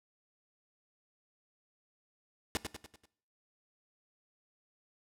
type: noise with echo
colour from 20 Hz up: pink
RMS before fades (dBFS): -32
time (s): 2.55-2.57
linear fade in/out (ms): 0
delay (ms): 97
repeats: 5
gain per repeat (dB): -6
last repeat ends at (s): 3.055
effects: noise-tail reverb RT60 0.6 s tail -19 dB re dry + low-pass 11000 Hz 12 dB/octave